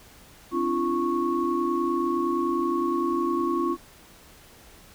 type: tone cluster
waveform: sine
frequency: 262.2 / 292.9 / 341.8 / 1103 Hz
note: C4 / D4 / F4 / C#6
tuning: +4 / -5 / -37 / -9 cents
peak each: -30 / -32 / -25 / -28 dBFS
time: 0.51-3.77 s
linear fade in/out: 50 ms
effects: pink hiss -51 dBFS RMS until 4.94 s

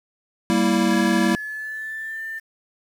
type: chord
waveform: square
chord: E diminished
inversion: first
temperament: equal with one note detuned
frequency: 195.32 / 233.1 / 329.6 Hz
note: G3 / Bb3 / E4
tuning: -6 / 0 / 0 cents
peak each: -22 dBFS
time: 0.5-1.35 s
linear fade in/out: 0 ms
type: tone with pitch glide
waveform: sine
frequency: 1679 to 1789.1 Hz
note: G#6 to A6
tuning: +18 to +28 cents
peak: -28 dBFS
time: 0.9-2.4 s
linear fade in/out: 20 ms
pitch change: +110 cents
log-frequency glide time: 1.01-2.23 s
effects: low-pass 11000 Hz 12 dB/octave + 8-bit

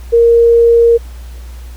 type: tone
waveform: sine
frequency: 466.7 Hz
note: A#4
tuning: 2 cents sharp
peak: -4 dBFS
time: 0.12-0.98 s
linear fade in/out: 20 ms
effects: added 60 Hz sine -26 dBFS peak until 1.76 s + pink hiss -42 dBFS RMS until 1.76 s

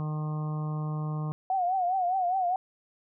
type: harmonic tone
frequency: 152.9 Hz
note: D#3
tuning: 30 cents flat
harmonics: 1 / 2 / 3 / 4 / 5 / 6 / 7 / 8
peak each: -29 / -44 / -46 / -48 / -46 / -51 / -44 / -51 dBFS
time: 0-1.32 s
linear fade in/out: 0 ms
type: tone with vibrato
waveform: sine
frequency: 735 Hz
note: F#5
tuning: 12 cents flat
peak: -24 dBFS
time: 1.5-2.56 s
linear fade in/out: 2 ms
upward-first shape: triangle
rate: 4.9 Hz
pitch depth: 110 cents each way
effects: none

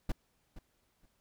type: noise with echo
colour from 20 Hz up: brown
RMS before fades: -30 dBFS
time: 0.09-0.12 s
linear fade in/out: 5 ms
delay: 470 ms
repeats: 2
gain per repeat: -15 dB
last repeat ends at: 1.06 s
effects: pink hiss -75 dBFS RMS until 1.2 s

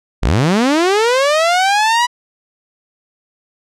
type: linear sweep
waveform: sawtooth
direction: up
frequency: 34.65 to 985 Hz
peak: -7 dBFS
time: 0.22-2.07 s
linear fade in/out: 20 ms
effects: low-pass 7000 Hz 12 dB/octave

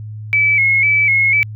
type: tone with vibrato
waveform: sine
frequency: 2235 Hz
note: C#7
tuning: 14 cents sharp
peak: -10 dBFS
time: 0.33-1.43 s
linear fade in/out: 0 ms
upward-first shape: square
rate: 2 Hz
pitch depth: 52 cents each way
effects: added 107 Hz sine -26 dBFS peak until 1.55 s

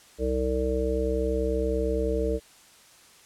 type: harmonic tone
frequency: 64.5 Hz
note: C2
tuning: 24 cents flat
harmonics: 1 / 3 / 5 / 7 / 9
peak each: -28 / -36 / -32 / -27 / -32 dBFS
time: 0.18-2.4 s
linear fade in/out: 50 ms
effects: white hiss -54 dBFS RMS until 3.25 s + low-pass 10000 Hz 12 dB/octave

